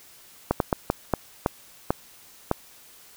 slowing click train, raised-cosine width 1 ms, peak -6 dBFS, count 8, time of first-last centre 0.51-2.514 s, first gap 92 ms, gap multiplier 1.37, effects white hiss -51 dBFS RMS until 3.16 s

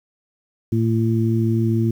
harmonic tone, 113 Hz, A2, 47 cents sharp, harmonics 1 / 2 / 3, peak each -18 / -21 / -23 dBFS, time 0.72-1.91 s, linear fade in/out 5 ms, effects 8-bit

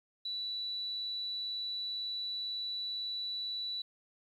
sine tone, 3951 Hz, B7, in tune, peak -35 dBFS, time 0.25-3.82 s, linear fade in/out 5 ms, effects 11-bit

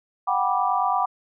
sine chord, G major seventh, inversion third, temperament just, 735 / 784 / 980 / 1176 Hz, F#5 / G5 / B5 / D6, -12 / 0 / -14 / +2 cents, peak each -25 dBFS, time 0.27-1.06 s, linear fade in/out 10 ms, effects none

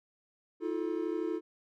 triangle tone cluster, 320.5 / 352.7 / 435.6 Hz, E4 / F4 / A4, -49 / +17 / -17 cents, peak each -33 / -33 / -35 dBFS, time 0.6-1.41 s, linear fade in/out 50 ms, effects none

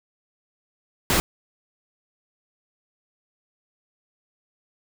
pink noise, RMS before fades -20 dBFS, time 1.1-1.2 s, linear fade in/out 0 ms, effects none

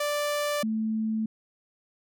sawtooth / sine tone pair in turn, 587.3 / 219.6 Hz, D5 / A3, 0 / -3 cents, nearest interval octave + perfect fourth, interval 1703 cents, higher first, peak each -22 / -25 dBFS, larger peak first, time 0-0.63 / 0.63-1.26 s, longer neither, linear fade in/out 5 ms, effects none

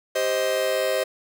45% pulse chord, C minor, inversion second, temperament just, 392.4 / 523.3 / 627.9 Hz, G4 / C5 / Eb5, +2 / 0 / +16 cents, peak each -30 / -24 / -25 dBFS, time 0.15-1.04 s, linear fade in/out 10 ms, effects none

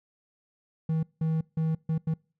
triangle tone bursts at uneven times, 159.9 Hz, D#3, 48 cents sharp, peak -22 dBFS, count 5, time 0.89-1.03 / 1.21-1.41 / 1.57-1.75 / 1.89-1.98 / 2.07-2.14 s, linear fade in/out 5 ms, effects noise-tail reverb RT60 0.4 s tail -26 dB re dry

